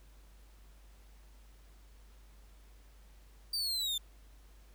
40% pulse linear sweep, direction down, 4700 to 3515 Hz, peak -31 dBFS, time 3.53-3.98 s, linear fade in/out 5 ms, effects added 50 Hz sine -55 dBFS peak until 4.74 s + pink hiss -66 dBFS RMS until 4.74 s

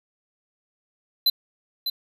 square tone with echo, 4041 Hz, B7, 39 cents sharp, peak -16 dBFS, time 1.26-1.3 s, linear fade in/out 5 ms, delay 600 ms, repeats 1, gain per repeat -8 dB, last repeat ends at 1.9 s, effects none

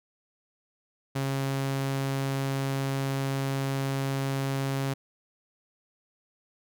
sawtooth tone, 136.2 Hz, C#3, 30 cents flat, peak -23 dBFS, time 1.15-4.94 s, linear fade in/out 10 ms, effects none

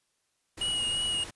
pink noise, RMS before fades -42 dBFS, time 0.57-1.31 s, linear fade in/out 10 ms
square tone with vibrato, 2891 Hz, F#7, 41 cents flat, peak -28 dBFS, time 0.61-1.24 s, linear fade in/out 5 ms, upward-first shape sine, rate 2.9 Hz, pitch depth 19 cents each way
effects white hiss -75 dBFS RMS until 1.35 s + resampled to 24000 Hz

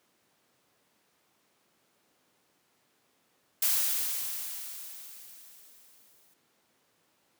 blue noise with exponential decay, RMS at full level -25 dBFS, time 3.62-6.34 s, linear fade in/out 5 ms, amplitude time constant 590 ms, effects pink hiss -70 dBFS RMS until 7.39 s + high-pass 200 Hz 12 dB/octave

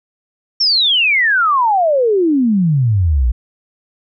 sine exponential sweep, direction down, 5560 to 55 Hz, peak -10 dBFS, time 0.6-3.32 s, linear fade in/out 10 ms, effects none

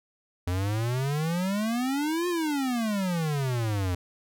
square exponential two-way sweep, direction up then down, 86.8 to 359.6 to 86.8 Hz, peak -26 dBFS, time 0.47-3.95 s, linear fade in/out 5 ms, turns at 2.28 s, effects none

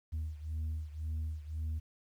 sine beating tone pair, 77.78 / 79.68 Hz, D#2 / D#2, 0 / +42 cents, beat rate 1.9 Hz, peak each -35 / -38 dBFS, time 0.12-1.8 s, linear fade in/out 20 ms, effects tanh soft clip ceiling -32 dBFS + 11-bit

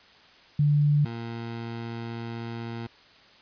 sine / 20% pulse tone pair in turn, 146.83 / 116.04 Hz, D3 / A#2, 0 / -7 cents, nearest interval major third, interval 407 cents, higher first, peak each -18 / -28 dBFS, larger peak first, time 0.59-1.05 / 1.05-2.87 s, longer second, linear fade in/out 5 ms, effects white hiss -54 dBFS RMS until 3.41 s + resampled to 11025 Hz

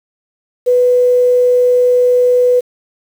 sine tone with quantisation, 494.9 Hz, B4, 4 cents sharp, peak -7 dBFS, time 0.66-2.61 s, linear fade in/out 20 ms, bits 6, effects none

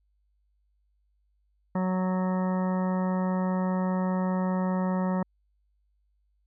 harmonic tone, 185 Hz, F#3, in tune, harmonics 1 / 2 / 3 / 4 / 5 / 6 / 7 / 9 / 10, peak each -25 / -39 / -34 / -41 / -36 / -42 / -43 / -52 / -46 dBFS, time 1.75-5.23 s, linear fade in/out 5 ms, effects added 50 Hz sine -67 dBFS peak until 6.46 s

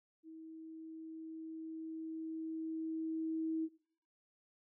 sine tone with level ramp, 321 Hz, E4, 46 cents flat, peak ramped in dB -49 to -33 dBFS, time 0.23-3.69 s, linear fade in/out 50 ms, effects noise-tail reverb RT60 0.5 s tail -17 dB re dry

